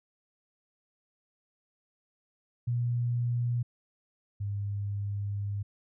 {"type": "tone pair in turn", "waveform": "sine", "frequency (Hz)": [120.4, 101.24], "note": ["B2", "G#2"], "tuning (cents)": [-44, -44], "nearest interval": "minor third", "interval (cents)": 300, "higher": "first", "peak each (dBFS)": [-26, -30], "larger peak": "first", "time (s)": [[2.67, 3.63], [4.4, 5.63]], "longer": "second", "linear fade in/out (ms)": 10, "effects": []}